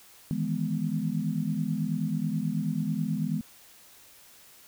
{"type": "chord", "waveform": "sine", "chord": "E major seventh", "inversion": "third", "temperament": "equal", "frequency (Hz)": [155.56, 164.81, 207.7, 246.9], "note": ["D#3", "E3", "G#3", "B3"], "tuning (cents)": [0, 0, 0, 0], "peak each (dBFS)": [-33, -31, -31, -33], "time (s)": [0.31, 3.41], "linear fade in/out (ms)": 0, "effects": ["white hiss -54 dBFS RMS until 4.67 s"]}